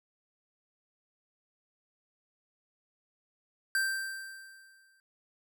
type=tone with exponential decay; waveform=square; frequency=1568 Hz; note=G6; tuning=in tune; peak=-26 dBFS; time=3.75-5 s; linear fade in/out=1 ms; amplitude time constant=270 ms; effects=none